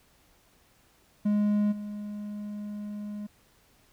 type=tone with level steps; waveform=triangle; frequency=207.7 Hz; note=G#3; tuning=in tune; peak=-20 / -32 dBFS; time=1.25-3.27 s; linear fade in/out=10 ms; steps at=1.71 s; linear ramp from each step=20 ms; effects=pink hiss -63 dBFS RMS until 3.92 s